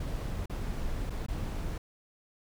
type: noise with dropouts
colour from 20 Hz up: brown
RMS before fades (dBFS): -34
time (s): 0-1.78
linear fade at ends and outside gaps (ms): 5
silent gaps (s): 0.459-0.496 / 1.098-1.103 / 1.264-1.283
effects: none